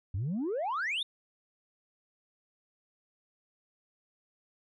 sine exponential sweep, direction up, 85.4 to 3757 Hz, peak -28 dBFS, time 0.14-1.03 s, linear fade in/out 5 ms, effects tanh soft clip ceiling -28 dBFS

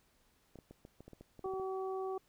clicks, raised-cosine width 2 ms, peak -38 dBFS, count 12, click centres 0.557 / 0.588 / 0.71 / 0.851 / 1.006 / 1.08 / 1.133 / 1.21 / 1.393 / 1.459 / 1.537 / 1.598 s
harmonic tone, 380 Hz, F#4, 46 cents sharp, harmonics 1 / 2 / 3, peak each -37 / -43 / -47 dBFS, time 1.44-2.18 s, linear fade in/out 5 ms
effects pink hiss -72 dBFS RMS until 2.28 s

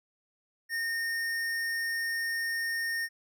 triangle tone with hard clipping, 1835 Hz, A#6, 28 cents flat, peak -31 dBFS, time 0.69-3.09 s, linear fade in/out 50 ms, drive 18 dB, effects none

